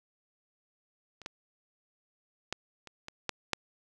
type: clicks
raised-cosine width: 0.2 ms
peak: -30 / -20 / -15 / -29 / -24 / -13 / -10 dBFS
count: 7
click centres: 1.217 / 1.261 / 2.526 / 2.873 / 3.084 / 3.293 / 3.533 s
effects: none